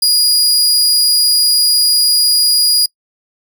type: tone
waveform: sawtooth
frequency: 4882 Hz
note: D#8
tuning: 34 cents flat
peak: -6 dBFS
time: 0.02-2.86 s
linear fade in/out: 5 ms
effects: noise-tail reverb RT60 0.1 s tail -25 dB re dry